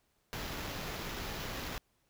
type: noise with sample-and-hold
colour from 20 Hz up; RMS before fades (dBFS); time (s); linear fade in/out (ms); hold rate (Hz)
pink; -40; 0.33-1.78; 0; 8820
effects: pink hiss -75 dBFS RMS until 2.09 s